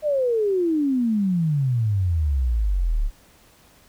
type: exponential sweep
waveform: sine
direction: down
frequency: 622.3 to 33.52 Hz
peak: -18 dBFS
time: 0.02-3.11 s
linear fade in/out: 50 ms
effects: pink hiss -54 dBFS RMS until 3.88 s